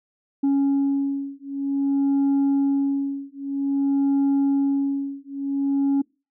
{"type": "beating tone pair", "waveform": "sine", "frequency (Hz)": [277.2, 277.72], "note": ["C#4", "C#4"], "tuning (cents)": [0, 3], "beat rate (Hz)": 0.52, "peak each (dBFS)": -20, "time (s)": [0.43, 6.02], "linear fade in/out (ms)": 10, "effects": ["noise-tail reverb RT60 0.3 s tail -26 dB re dry", "tanh soft clip ceiling -16 dBFS"]}